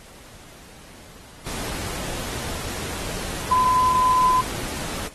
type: tone in noise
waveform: sine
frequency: 1013 Hz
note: B5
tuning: 44 cents sharp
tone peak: -15 dBFS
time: 3.51-4.41 s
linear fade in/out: 5 ms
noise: pink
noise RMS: -31 dBFS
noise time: 1.46-5.08 s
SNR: +13 dB
effects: pink hiss -46 dBFS RMS until 5.14 s + AAC 32 kbps